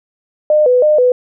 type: tone with vibrato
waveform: sine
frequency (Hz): 550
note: C#5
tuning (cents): -14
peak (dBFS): -7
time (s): 0.5-1.12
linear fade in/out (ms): 2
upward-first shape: square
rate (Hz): 3.1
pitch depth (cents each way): 170
effects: none